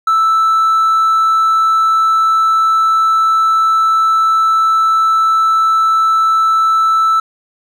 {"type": "tone", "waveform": "triangle", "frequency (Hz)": 1318.5, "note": "E6", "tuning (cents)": 0, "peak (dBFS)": -6, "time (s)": [0.07, 7.2], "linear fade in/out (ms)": 5, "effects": ["tanh soft clip ceiling -3 dBFS"]}